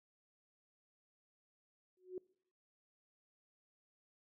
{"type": "tone with exponential growth", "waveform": "sine", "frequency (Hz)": 367.5, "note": "F#4", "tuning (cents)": -12, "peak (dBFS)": -37, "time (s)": [1.97, 2.18], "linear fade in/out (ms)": 2, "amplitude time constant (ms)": 44, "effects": ["noise-tail reverb RT60 0.7 s tail -25 dB re dry"]}